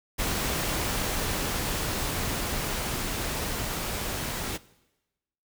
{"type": "noise with level ramp", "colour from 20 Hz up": "pink", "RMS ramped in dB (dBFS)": [-28, -32], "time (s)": [0.18, 4.58], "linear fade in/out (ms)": 20, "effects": ["noise-tail reverb RT60 1.0 s tail -20 dB re dry"]}